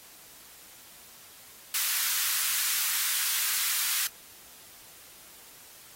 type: high-pass noise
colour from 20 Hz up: white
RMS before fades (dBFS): -28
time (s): 1.74-4.07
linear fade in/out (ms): 2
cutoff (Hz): 1200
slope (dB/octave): 24
effects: white hiss -51 dBFS RMS until 5.95 s + AAC 48 kbps